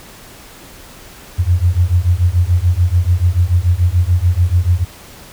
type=beating tone pair; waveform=sine; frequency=85.1 / 92 Hz; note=F2 / F#2; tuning=-44 / -9 cents; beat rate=6.9 Hz; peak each=-13 dBFS; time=1.38-4.85 s; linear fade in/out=20 ms; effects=pink hiss -38 dBFS RMS until 5.32 s